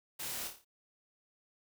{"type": "noise with echo", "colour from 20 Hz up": "white", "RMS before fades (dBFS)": -41, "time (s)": [0.19, 0.48], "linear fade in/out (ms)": 10, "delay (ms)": 28, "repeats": 6, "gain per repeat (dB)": -5, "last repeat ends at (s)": 0.648, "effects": []}